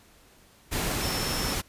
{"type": "tone in noise", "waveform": "sine", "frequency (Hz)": 5400, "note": "E8", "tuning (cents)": 41, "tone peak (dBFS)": -34, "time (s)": [1.01, 1.55], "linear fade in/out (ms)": 20, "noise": "pink", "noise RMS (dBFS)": -29, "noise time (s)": [0.71, 1.62], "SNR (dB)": -8, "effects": ["pink hiss -57 dBFS RMS until 1.68 s", "resampled to 32000 Hz"]}